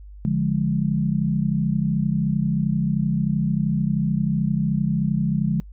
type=chord; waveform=sine; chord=D diminished; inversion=none; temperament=equal with one note detuned; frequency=144.81 / 174.61 / 207.7 Hz; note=D3 / F3 / Ab3; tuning=-24 / 0 / 0 cents; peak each=-23 dBFS; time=0.25-5.6 s; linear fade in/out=0 ms; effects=noise-tail reverb RT60 0.1 s tail -24 dB re dry + added 50 Hz sine -38 dBFS peak until 5.72 s